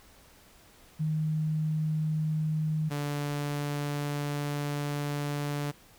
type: tone pair in turn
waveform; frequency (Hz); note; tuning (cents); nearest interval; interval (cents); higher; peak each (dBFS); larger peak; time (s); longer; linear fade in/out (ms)
sine / sawtooth; 155.56 / 145.23; D#3 / D3; 0 / -19; minor second; 119; first; -26; neither; 0.99-2.9 / 2.9-5.72; second; 20
effects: pink hiss -57 dBFS RMS until 5.98 s